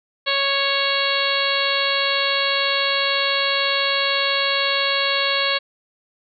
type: harmonic tone with a mistuned harmonic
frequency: 554 Hz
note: C#5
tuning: 1 cent flat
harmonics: 1 / 2 / 3 / 4 / 5 / 6 / 7 / 8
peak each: -26 / -26 / -26 / -26 / -26 / -26 / -26 / -26 dBFS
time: 0.26-5.59 s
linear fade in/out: 20 ms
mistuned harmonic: 8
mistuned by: -18 cents
effects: none